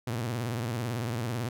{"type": "tone with vibrato", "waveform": "sawtooth", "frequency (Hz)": 117.2, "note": "A#2", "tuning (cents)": 10, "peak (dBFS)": -26, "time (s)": [0.07, 1.49], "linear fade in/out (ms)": 5, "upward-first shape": "sine", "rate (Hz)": 18, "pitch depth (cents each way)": 150, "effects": []}